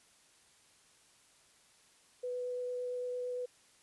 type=tone with vibrato; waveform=sine; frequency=495.8 Hz; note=B4; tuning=7 cents sharp; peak=-35 dBFS; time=2.23-3.46 s; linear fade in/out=10 ms; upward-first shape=triangle; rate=8.8 Hz; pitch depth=8 cents each way; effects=white hiss -65 dBFS RMS until 3.82 s + resampled to 24000 Hz